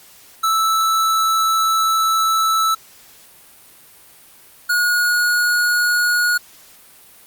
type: tone pair in turn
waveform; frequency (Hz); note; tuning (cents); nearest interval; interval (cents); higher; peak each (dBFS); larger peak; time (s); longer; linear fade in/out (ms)
square; 1315 / 1446.1; E6 / F#6; -5 / -40; major second; 165; second; -15 / -15; neither; 0.43-2.75 / 4.69-6.38; first; 10
effects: white hiss -46 dBFS RMS until 7.26 s + Opus 48 kbps